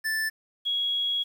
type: tone pair in turn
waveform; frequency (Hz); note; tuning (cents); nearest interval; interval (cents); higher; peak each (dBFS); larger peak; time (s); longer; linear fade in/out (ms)
square / sine; 1760 / 3322; A6 / G#7; 0 / 0; major seventh; 1100; second; -26 / -24; second; 0.04-0.3 / 0.65-1.24; second; 20
effects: 9-bit